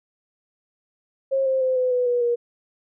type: tone with pitch steps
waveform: sine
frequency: 538 / 527.2 / 516.7 / 506.3 / 496.2 / 486.3 / 476.5 Hz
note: C5 / C5 / C5 / B4 / B4 / B4 / A#4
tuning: +48 / +13 / -22 / +43 / +8 / -27 / +38 cents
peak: -18 dBFS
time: 1.31-2.36 s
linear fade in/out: 20 ms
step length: 150 ms
effects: none